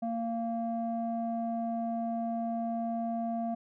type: tone with low-pass filter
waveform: square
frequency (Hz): 230.1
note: A#3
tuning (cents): -22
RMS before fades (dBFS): -33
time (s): 0.02-3.55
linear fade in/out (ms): 10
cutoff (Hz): 620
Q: 5.4
effects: none